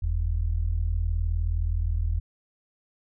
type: tone pair together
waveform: sine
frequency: 43.14 / 82.5 Hz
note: F1 / E2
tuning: -20 / +2 cents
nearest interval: major seventh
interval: 1122 cents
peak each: -25 / -26 dBFS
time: 0.02-2.2 s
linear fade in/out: 10 ms
effects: none